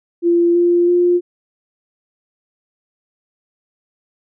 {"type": "tone with pitch steps", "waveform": "sine", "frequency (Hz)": [343.4, 348, 352.6], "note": ["F4", "F4", "F4"], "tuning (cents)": [-29, -6, 17], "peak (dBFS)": -10, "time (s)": [0.22, 1.21], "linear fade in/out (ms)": 50, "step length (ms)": 330, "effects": []}